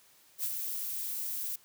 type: noise with ADSR envelope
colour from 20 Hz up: violet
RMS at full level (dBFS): -31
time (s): 0.38-1.56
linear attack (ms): 63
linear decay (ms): 48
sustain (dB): -5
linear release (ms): 6
effects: white hiss -62 dBFS RMS until 1.64 s + high-pass 60 Hz 12 dB/octave